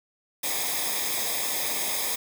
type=noise with comb filter; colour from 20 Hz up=white; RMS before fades=-28 dBFS; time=0.43-2.16 s; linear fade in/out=10 ms; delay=0.69 ms; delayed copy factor=-0.75; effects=none